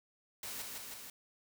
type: noise with echo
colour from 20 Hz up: white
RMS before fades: -43 dBFS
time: 0.43-0.62 s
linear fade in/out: 2 ms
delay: 160 ms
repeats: 3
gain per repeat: -2 dB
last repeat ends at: 1.1 s
effects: none